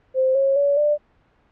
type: tone with pitch steps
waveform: sine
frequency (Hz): 522 / 544.5 / 567.9 / 592.4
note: C5 / C#5 / C#5 / D5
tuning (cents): -4 / -31 / +42 / +15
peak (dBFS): -15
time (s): 0.14-0.98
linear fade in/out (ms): 50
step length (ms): 210
effects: pink hiss -60 dBFS RMS until 1.51 s + low-pass 2000 Hz 12 dB/octave